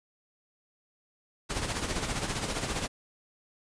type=noise with tremolo; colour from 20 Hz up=pink; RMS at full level=-30 dBFS; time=1.49-2.88 s; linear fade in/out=20 ms; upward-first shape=sine; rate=15 Hz; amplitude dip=55%; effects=resampled to 22050 Hz